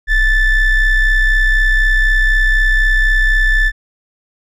triangle ring-modulated tone, 892 Hz, A5, 23 cents sharp, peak -4 dBFS, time 0.07-3.72 s, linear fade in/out 50 ms, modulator 860 Hz, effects none

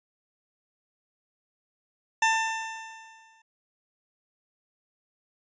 20% pulse tone with exponential decay, 893 Hz, A5, 25 cents sharp, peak -14 dBFS, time 2.22-3.42 s, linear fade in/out 5 ms, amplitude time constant 260 ms, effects resampled to 16000 Hz

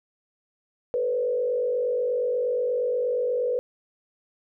sine tone with frequency modulation, 493.9 Hz, B4, in tune, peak -22 dBFS, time 0.94-3.59 s, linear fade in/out 0 ms, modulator 48.4 Hz, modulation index 0.78, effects none

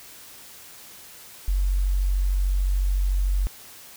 sine tone, 46.79 Hz, F#1, 20 cents sharp, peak -19 dBFS, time 1.48-3.47 s, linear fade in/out 0 ms, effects white hiss -45 dBFS RMS until 3.96 s

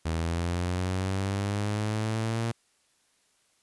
sawtooth linear sweep, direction up, 80.2 to 116.1 Hz, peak -23 dBFS, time 0.05-2.52 s, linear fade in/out 10 ms, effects white hiss -68 dBFS RMS until 3.62 s + resampled to 24000 Hz

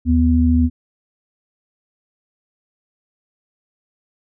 sine tone pair together, 77.77 / 246.9 Hz, D#2 / B3, 0 / 0 cents, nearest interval octave + minor sixth, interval 2000 cents, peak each -14 dBFS, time 0.05-0.7 s, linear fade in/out 50 ms, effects none

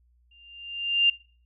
sine tone with exponential growth, 2794 Hz, F7, in tune, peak -15 dBFS, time 0.31-1.1 s, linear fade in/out 5 ms, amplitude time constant 170 ms, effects noise-tail reverb RT60 0.5 s tail -23 dB re dry + added 60 Hz sine -60 dBFS peak until 1.45 s

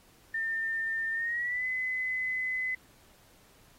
sine tone with pitch glide, 1804 to 2025 Hz, A6 to B6, +43 to +43 cents, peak -29 dBFS, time 0.34-2.75 s, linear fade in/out 5 ms, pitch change +200 cents, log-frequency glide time 1.13-1.66 s, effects pink hiss -61 dBFS RMS until 3.78 s + AAC 48 kbps

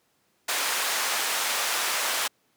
pink band-pass noise, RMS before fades -27 dBFS, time 0.48-2.28 s, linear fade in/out 10 ms, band 890 to 14000 Hz, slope 12 dB/octave, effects pink hiss -68 dBFS RMS until 2.56 s + high-pass 150 Hz 12 dB/octave

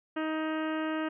harmonic tone, 313.9 Hz, D#4, 15 cents sharp, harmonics 1 / 2 / 3 / 4 / 5 / 6 / 7 / 8 / 9 / 10, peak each -31 / -37 / -42 / -40 / -41 / -44 / -53 / -50 / -48 / -56 dBFS, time 0.16-1.09 s, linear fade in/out 10 ms, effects none

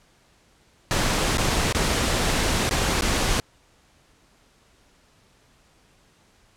pink noise with dropouts, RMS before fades -22 dBFS, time 0.91-3.4 s, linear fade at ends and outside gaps 0 ms, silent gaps 1.372-1.382 / 1.725-1.748 / 2.693-2.71 / 3.009-3.021 s, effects pink hiss -59 dBFS RMS until 6.56 s + low-pass 9000 Hz 12 dB/octave

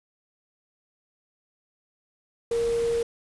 sine tone in noise, 466.2 Hz, A#4, in tune, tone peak -22 dBFS, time 2.51-3.03 s, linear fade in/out 5 ms, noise pink, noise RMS -39 dBFS, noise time 2.51-3.03 s, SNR +14 dB, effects resampled to 24000 Hz

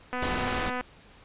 click train, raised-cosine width 0.5 ms, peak -18 dBFS, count 171, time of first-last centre 0.13-0.81 s, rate 250 Hz
pink noise, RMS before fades -31 dBFS, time 0.22-0.7 s, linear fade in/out 5 ms
effects pink hiss -54 dBFS RMS until 1.24 s + resampled to 8000 Hz

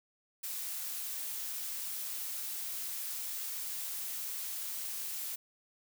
blue noise, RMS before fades -39 dBFS, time 0.43-5.36 s, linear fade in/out 10 ms, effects none

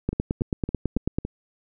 two click trains, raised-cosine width 3 ms, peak -10 / -16 dBFS, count 11 / 5, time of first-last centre 0.09-1.185 / 0.13-1.25 s, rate 9.13 / 3.57 Hz, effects none

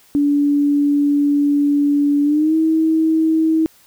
sine tone with pitch glide, 288 to 319.6 Hz, D4 to D#4, -34 to +47 cents, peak -12 dBFS, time 0.15-3.66 s, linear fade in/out 0 ms, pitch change +181 cents, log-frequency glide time 2.23-2.55 s, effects white hiss -51 dBFS RMS until 3.86 s

